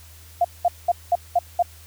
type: tone bursts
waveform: sine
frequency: 700 Hz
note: F5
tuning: 4 cents sharp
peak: -14 dBFS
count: 6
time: 0.41-1.626 s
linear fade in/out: 5 ms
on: 36 ms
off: 200 ms
effects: added 81 Hz sine -45 dBFS peak until 1.86 s + white hiss -49 dBFS RMS until 1.86 s